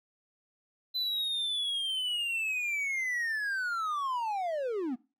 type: linear sweep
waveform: triangle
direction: down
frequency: 4042 to 227.3 Hz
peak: -28 dBFS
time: 0.94-4.96 s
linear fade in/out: 20 ms
effects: noise-tail reverb RT60 0.3 s tail -20 dB re dry